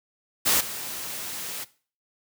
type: noise with level steps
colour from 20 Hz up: white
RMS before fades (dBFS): -21 / -34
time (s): 0.45-1.65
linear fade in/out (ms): 20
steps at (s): 0.6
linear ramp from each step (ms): 10
effects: noise-tail reverb RT60 0.4 s tail -18 dB re dry + high-pass 80 Hz 12 dB/octave